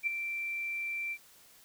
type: tone with ADSR envelope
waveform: sine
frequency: 2348 Hz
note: D7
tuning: 1 cent flat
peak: -25 dBFS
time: 0.03-1.18 s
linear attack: 40 ms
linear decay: 10 ms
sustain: -8 dB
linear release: 62 ms
effects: white hiss -59 dBFS RMS until 1.64 s